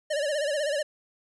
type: tone with vibrato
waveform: square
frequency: 587.3 Hz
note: D5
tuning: in tune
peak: -26 dBFS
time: 0.1-0.83 s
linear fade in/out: 10 ms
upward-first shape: sine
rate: 16 Hz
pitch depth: 96 cents each way
effects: resampled to 24000 Hz